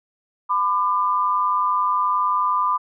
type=tone pair together; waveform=sine; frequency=1005 / 1196.2 Hz; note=B5 / D6; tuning=+30 / +31 cents; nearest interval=minor third; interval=301 cents; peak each=-20 dBFS; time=0.49-2.78 s; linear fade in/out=20 ms; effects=none